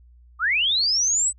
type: linear sweep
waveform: sine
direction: up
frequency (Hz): 1160 to 8180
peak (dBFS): -18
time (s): 0.39-1.33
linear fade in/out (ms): 50
effects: added 60 Hz sine -48 dBFS peak until 1.38 s